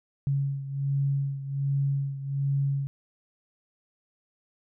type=beating tone pair; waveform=sine; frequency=138.59 / 139.89 Hz; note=C#3 / C#3; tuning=0 / +16 cents; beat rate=1.3 Hz; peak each=-26 / -31 dBFS; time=0.27-2.87 s; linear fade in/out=0 ms; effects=none